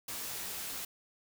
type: noise with comb filter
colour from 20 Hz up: white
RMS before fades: -40 dBFS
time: 0.08-0.85 s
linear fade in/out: 5 ms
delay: 15 ms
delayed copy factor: +0.65
effects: none